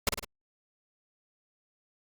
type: noise with echo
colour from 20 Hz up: pink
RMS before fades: -25 dBFS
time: 0.07-0.09 s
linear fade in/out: 2 ms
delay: 52 ms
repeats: 3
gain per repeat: -5 dB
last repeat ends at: 0.246 s
effects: Opus 48 kbps